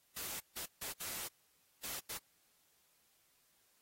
white noise bursts at uneven times, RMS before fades -43 dBFS, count 6, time 0.16-0.4 / 0.56-0.66 / 0.81-0.93 / 1-1.28 / 1.83-2 / 2.09-2.18 s, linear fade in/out 10 ms, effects white hiss -73 dBFS RMS until 3.81 s + AAC 48 kbps

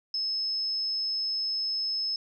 sine tone, 5200 Hz, E8, 24 cents flat, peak -27 dBFS, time 0.14-2.16 s, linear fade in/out 2 ms, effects none

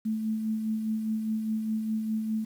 sine tone with tremolo, 218.9 Hz, A3, 9 cents flat, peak -25 dBFS, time 0.05-2.45 s, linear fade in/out 10 ms, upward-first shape sine, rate 4.9 Hz, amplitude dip 40%, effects 9-bit

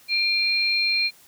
sine tone pair together, 2387 / 4185 Hz, D7 / C8, +28 / 0 cents, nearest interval minor seventh, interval 972 cents, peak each -22 / -22 dBFS, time 0.08-1.11 s, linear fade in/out 50 ms, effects white hiss -53 dBFS RMS until 1.27 s

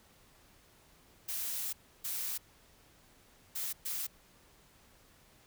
blue noise bursts at uneven times, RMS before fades -37 dBFS, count 4, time 1.28-1.73 / 2.04-2.38 / 3.55-3.73 / 3.85-4.07 s, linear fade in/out 10 ms, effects pink hiss -63 dBFS RMS until 5.46 s

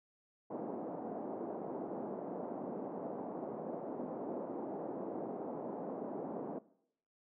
pink band-pass noise, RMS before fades -42 dBFS, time 0.5-6.59 s, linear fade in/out 10 ms, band 220 to 770 Hz, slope 24 dB/octave, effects noise-tail reverb RT60 0.7 s tail -19 dB re dry

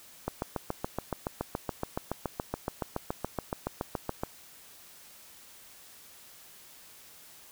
click train, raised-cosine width 1 ms, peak -16 dBFS, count 29, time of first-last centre 0.28-4.235 s, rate 7.08 Hz, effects white hiss -53 dBFS RMS until 7.51 s

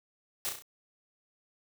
white noise with echo, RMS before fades -33 dBFS, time 0.45-0.49 s, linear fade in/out 0 ms, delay 33 ms, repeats 4, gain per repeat -5 dB, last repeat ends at 0.622 s, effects none

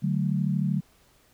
sine chord, D major, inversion none, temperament equal with one note detuned, 146.83 / 186.93 / 220 Hz, D3 / F#3 / A3, 0 / +18 / 0 cents, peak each -26 / -26 / -31 dBFS, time 0.02-0.81 s, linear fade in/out 20 ms, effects pink hiss -61 dBFS RMS until 1.33 s

